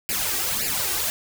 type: noise with flanger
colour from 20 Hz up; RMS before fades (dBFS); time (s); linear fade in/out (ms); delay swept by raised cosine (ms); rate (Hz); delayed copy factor
white; -25; 0.09-1.1; 0; 0.41 to 2.61; 1.8; +0.8
effects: none